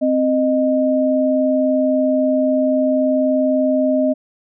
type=tone pair together; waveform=sine; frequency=261.6 / 617.9 Hz; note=C4 / D#5; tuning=0 / -12 cents; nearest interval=octave + minor third; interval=1488 cents; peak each=-16 dBFS; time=0.01-4.14 s; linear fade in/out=20 ms; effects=none